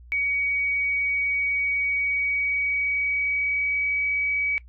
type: tone with pitch glide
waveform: sine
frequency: 2256 to 2274 Hz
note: C#7 to C#7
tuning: +30 to +44 cents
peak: -22 dBFS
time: 0.12-4.58 s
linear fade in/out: 0 ms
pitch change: +14 cents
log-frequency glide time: 1.89-3.96 s
effects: noise-tail reverb RT60 0.1 s tail -19 dB re dry + added 60 Hz sine -44 dBFS peak until 4.68 s